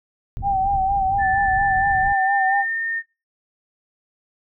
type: low-pass noise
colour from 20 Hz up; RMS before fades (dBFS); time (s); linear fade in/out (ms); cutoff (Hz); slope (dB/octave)
pink; -31; 0.37-2.13; 0; 120; 12
type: tone with vibrato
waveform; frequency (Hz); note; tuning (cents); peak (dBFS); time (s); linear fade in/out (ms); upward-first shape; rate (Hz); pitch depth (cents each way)
sine; 780; G5; -9; -17; 0.42-2.65; 50; sine; 4.3; 49
type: tone with pitch glide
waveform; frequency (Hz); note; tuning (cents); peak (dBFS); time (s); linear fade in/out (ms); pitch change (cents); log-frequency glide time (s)
sine; 1760 to 1825.2; A6 to A#6; 0 to -37; -21; 1.18-3.03; 50; +63; 1.58-2.88
effects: noise-tail reverb RT60 0.3 s tail -21 dB re dry